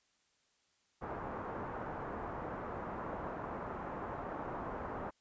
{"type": "low-pass noise", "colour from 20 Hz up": "white", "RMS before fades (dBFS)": -42, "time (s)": [1.01, 5.11], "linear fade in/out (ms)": 20, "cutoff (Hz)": 1200, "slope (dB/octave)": 24, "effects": ["white hiss -75 dBFS RMS until 5.2 s", "resampled to 16000 Hz"]}